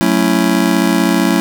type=chord; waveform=square; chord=F# minor seventh; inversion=none; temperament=just; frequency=185 / 222 / 277.5 / 333 Hz; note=F#3 / A3 / C#4 / E4; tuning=0 / +16 / +2 / +18 cents; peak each=-17 dBFS; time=0.01-1.4 s; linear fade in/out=0 ms; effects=none